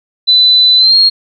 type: tone with pitch glide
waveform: sine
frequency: 4000 to 4262 Hz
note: B7 to C8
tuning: +21 to +31 cents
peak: -4 dBFS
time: 0.27-1.1 s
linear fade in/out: 20 ms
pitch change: +110 cents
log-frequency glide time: 0.77-0.97 s
effects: none